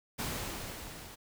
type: noise with level ramp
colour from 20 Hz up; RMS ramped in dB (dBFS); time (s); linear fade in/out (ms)
pink; -35 to -49; 0.18-1.16; 20
effects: none